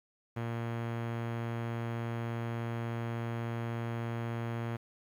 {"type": "tone with low-pass filter", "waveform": "sawtooth", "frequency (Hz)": 116.54, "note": "A#2", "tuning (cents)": 0, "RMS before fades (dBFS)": -36, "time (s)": [0.36, 4.77], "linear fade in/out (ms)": 10, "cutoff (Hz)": 2100, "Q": 0.98, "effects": ["10-bit"]}